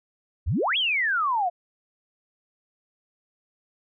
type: exponential two-way sweep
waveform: sine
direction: up then down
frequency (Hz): 61.1 to 3400 to 676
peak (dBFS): -21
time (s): 0.46-1.5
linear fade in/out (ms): 20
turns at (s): 0.77
effects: none